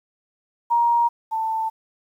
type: tone pair in turn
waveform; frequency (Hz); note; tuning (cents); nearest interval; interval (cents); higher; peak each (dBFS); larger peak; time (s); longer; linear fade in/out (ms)
sine; 942 / 887.9; A#5 / A5; +18 / +15; minor second; 103; first; -15 / -21; first; 0.7-1.09 / 1.31-1.7; neither; 20
effects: 9-bit